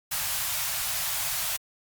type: band-stop noise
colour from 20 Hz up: white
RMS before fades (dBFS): -29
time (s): 0.11-1.57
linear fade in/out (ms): 10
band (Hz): 160 to 600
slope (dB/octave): 48
effects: Opus 48 kbps